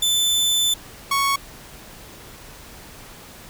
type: tone pair in turn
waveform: sawtooth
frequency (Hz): 3520 / 1108.7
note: A7 / C#6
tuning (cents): 0 / 0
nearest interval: octave + minor sixth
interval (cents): 2000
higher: first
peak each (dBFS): -14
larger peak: neither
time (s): 0.02-0.74 / 1.11-1.36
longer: first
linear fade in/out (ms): 5
effects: pink hiss -42 dBFS RMS until 3.49 s